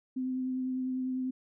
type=tone with vibrato; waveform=sine; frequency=257.3 Hz; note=C4; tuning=29 cents flat; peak=-30 dBFS; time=0.16-1.31 s; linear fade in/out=10 ms; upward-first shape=triangle; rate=10 Hz; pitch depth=16 cents each way; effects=none